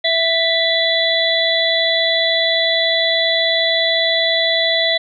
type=harmonic tone with a mistuned harmonic; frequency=659.3 Hz; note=E5; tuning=in tune; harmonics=1 / 3 / 5 / 6; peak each=-19 / -19 / -19 / -19 dBFS; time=0.04-4.98 s; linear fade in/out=10 ms; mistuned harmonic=5; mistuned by=+72 cents; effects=none

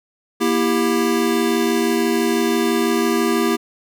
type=chord; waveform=square; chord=E diminished; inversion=second; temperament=just; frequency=237.3 / 329.6 / 395.6 Hz; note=Bb3 / E4 / G4; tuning=+31 / 0 / +16 cents; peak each=-21 dBFS; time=0.4-3.57 s; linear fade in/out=20 ms; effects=none

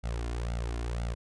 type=tone with flanger; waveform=sawtooth; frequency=58.27 Hz; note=A#1; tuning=in tune; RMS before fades=-33 dBFS; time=0.03-1.15 s; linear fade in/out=20 ms; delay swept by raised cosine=1.4 to 2.9 ms; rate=2 Hz; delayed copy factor=+0.9; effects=resampled to 22050 Hz

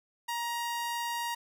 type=tone; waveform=sawtooth; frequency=943 Hz; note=A#5; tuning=20 cents sharp; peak=-28 dBFS; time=0.28-1.35 s; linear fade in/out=10 ms; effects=none

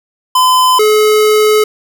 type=tone pair in turn; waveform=square; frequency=1018 / 427.2 Hz; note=C6 / G#4; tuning=-48 / +49 cents; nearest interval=octave + minor third; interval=1503 cents; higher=first; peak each=-7 dBFS; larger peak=neither; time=0.35-0.79 / 0.79-1.64 s; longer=second; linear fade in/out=5 ms; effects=7-bit

